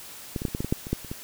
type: clicks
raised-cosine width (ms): 3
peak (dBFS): -15 / -19 / -12 / -28 / -15 / -15 / -16 / -9 / -23 / -11 / -28 / -19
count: 12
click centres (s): 0.362 / 0.419 / 0.452 / 0.483 / 0.549 / 0.605 / 0.646 / 0.725 / 0.869 / 0.93 / 1.047 / 1.115
effects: white hiss -43 dBFS RMS until 1.23 s